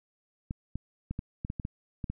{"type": "clicks", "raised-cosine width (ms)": 5, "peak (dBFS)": -21, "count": 10, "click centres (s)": [0.509, 0.756, 1.11, 1.191, 1.449, 1.501, 1.598, 1.651, 2.042, 2.1], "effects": []}